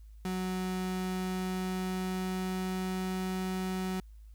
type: tone with pitch glide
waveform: 35% pulse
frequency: 185 to 186.5 Hz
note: F#3 to F#3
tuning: 0 to +14 cents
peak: -30 dBFS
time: 0.25-4 s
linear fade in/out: 2 ms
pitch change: +14 cents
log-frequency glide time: 0.83-3.4 s
effects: added 53 Hz sine -48 dBFS peak until 4.34 s + white hiss -74 dBFS RMS until 4.34 s